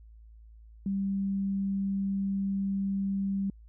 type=tone; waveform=sine; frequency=196 Hz; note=G3; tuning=in tune; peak=-27 dBFS; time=0.86-3.5 s; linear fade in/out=2 ms; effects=added 55 Hz sine -49 dBFS peak until 3.68 s